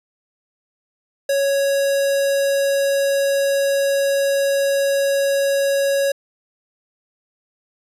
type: tone with notch filter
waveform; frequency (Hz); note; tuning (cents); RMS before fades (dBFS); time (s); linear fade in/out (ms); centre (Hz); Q
square; 554.4; C#5; 0; -18; 1.29-6.12; 5; 2300; 1.7
effects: resampled to 32000 Hz